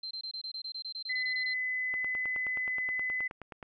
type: tone bursts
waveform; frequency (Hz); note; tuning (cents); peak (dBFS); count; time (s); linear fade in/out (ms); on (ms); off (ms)
sine; 4125; C8; -25; -36; 15; 0.03-1.537; 5; 79; 23
type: tone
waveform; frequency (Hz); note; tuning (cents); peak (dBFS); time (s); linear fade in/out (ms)
sine; 2015; B6; +34; -30; 1.09-3.28; 10
type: click train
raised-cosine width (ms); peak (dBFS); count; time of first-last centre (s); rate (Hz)
0.5; -28; 17; 1.94-3.628; 9.48
effects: none